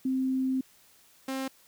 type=tone pair in turn; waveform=sine / sawtooth; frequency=261.6 / 265.9 Hz; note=C4 / C4; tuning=0 / +28 cents; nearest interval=unison; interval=28 cents; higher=second; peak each=-25 / -27 dBFS; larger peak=first; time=0.05-0.61 / 1.28-1.48 s; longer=first; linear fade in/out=5 ms; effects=white hiss -60 dBFS RMS until 1.67 s